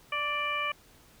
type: harmonic tone with a mistuned harmonic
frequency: 590 Hz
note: D5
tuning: 8 cents sharp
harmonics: 1 / 2 / 3 / 4 / 5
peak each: -40 / -32 / -39 / -32 / -38 dBFS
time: 0.12-0.72 s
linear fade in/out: 5 ms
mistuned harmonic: 2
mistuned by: -23 cents
effects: pink hiss -58 dBFS RMS until 1.2 s